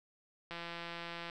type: click train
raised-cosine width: 0.3 ms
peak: -27 dBFS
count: 135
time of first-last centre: 0.51-1.298 s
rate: 170 Hz
effects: none